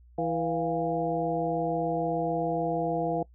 harmonic tone with a mistuned harmonic, 163.6 Hz, E3, 13 cents flat, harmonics 1 / 2 / 3 / 4 / 5, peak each -34 / -32 / -31 / -30 / -37 dBFS, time 0.18-3.23 s, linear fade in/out 5 ms, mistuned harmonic 4, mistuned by +95 cents, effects noise-tail reverb RT60 0.1 s tail -21 dB re dry + added 60 Hz sine -52 dBFS peak until 3.34 s

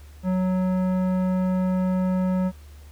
sine tone with tanh clipping, 185 Hz, F#3, in tune, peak -22 dBFS, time 0.23-2.52 s, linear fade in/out 50 ms, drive 14 dB, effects added 73 Hz sine -42 dBFS peak until 2.91 s + pink hiss -55 dBFS RMS until 2.91 s

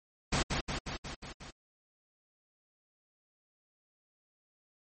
pink noise with echo, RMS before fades -29 dBFS, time 0.32-0.43 s, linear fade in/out 10 ms, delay 180 ms, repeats 6, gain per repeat -3 dB, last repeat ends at 1.51 s, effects low-pass 9000 Hz 12 dB/octave + MP3 32 kbps

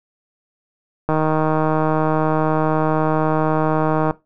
click train, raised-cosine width 1 ms, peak -5 dBFS, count 472, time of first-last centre 1.09-4.109 s, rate 156 Hz, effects noise-tail reverb RT60 0.2 s tail -18 dB re dry

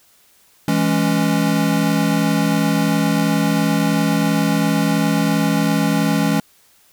square chord, C# minor, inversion first, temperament equal, 164.81 / 207.7 / 277.2 Hz, E3 / G#3 / C#4, 0 / 0 / 0 cents, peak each -20 dBFS, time 0.68-6.4 s, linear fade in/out 2 ms, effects white hiss -54 dBFS RMS until 6.92 s

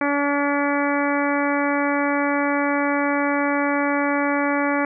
harmonic tone, 285.7 Hz, D4, 48 cents flat, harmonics 1 / 2 / 3 / 4 / 5 / 6 / 7 / 8, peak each -22 / -25 / -27 / -28 / -29 / -30 / -30 / -31 dBFS, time 0.01-4.85 s, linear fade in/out 2 ms, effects none

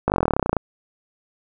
slowing click train, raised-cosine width 1 ms, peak -4 dBFS, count 19, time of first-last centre 0.08-0.567 s, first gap 19 ms, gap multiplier 1.04, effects none

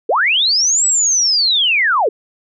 sine linear two-way sweep, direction up then down, 370 to 7902 to 370 Hz, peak -11 dBFS, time 0.09-2.09 s, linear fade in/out 5 ms, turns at 0.86 s, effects none

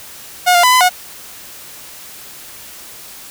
sawtooth tone with pitch steps, 721 / 701 / 1001 / 1011 / 727 Hz, F#5 / F5 / B5 / B5 / F#5, -45 / +6 / +23 / +40 / -31 cents, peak -4 dBFS, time 0.46-0.895 s, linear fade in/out 20 ms, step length 87 ms, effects white hiss -35 dBFS RMS until 3.3 s

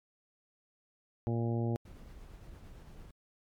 harmonic tone, 116.54 Hz, A#2, in tune, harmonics 1 / 2 / 3 / 4 / 5 / 6 / 7, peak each -31 / -36 / -38 / -43 / -45 / -48 / -47 dBFS, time 1.27-1.76 s, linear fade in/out 0 ms
brown noise with tremolo, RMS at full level -49 dBFS, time 1.85-3.11 s, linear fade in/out 5 ms, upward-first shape sine, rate 8.8 Hz, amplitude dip 25%
effects MP3 96 kbps

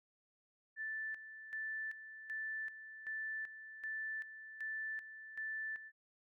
sine tone with tremolo, 1760 Hz, A6, in tune, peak -39 dBFS, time 0.76-5.92 s, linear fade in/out 50 ms, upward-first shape square, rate 1.3 Hz, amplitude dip 70%, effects none

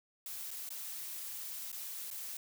blue noise with dropouts, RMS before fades -43 dBFS, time 0.26-2.37 s, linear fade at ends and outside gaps 2 ms, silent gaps 0.507-0.512 / 0.691-0.704 / 1.718-1.727 / 2.104-2.111 s, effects none

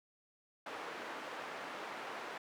white band-pass noise, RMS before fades -45 dBFS, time 0.66-2.38 s, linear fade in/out 5 ms, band 330 to 1500 Hz, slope 12 dB/octave, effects none

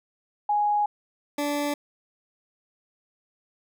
sine / 20% pulse tone pair in turn, 830.6 / 290.5 Hz, G#5 / D4, 0 / -19 cents, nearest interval octave + tritone, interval 1819 cents, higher first, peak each -20 dBFS, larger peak neither, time 0.49-0.86 / 1.38-1.74 s, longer first, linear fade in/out 5 ms, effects none

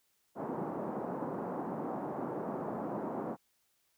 pink band-pass noise, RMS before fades -38 dBFS, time 0.35-3.37 s, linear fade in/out 50 ms, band 180 to 1000 Hz, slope 24 dB/octave, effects white hiss -75 dBFS RMS until 3.97 s

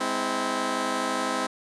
10% pulse chord, Ab augmented, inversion none, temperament just, 207.7 / 259.6 / 324.5 Hz, Ab3 / C4 / E4, 0 / -13 / -27 cents, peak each -25 / -20 / -23 dBFS, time 0-1.47 s, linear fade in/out 10 ms, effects resampled to 24000 Hz

